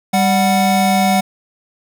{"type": "tone pair together", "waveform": "square", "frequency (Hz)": [196.27, 740], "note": ["G3", "F#5"], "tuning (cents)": [2, 0], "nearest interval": "octave + major seventh", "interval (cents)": 2298, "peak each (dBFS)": -15, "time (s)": [0.13, 1.21], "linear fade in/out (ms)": 10, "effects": []}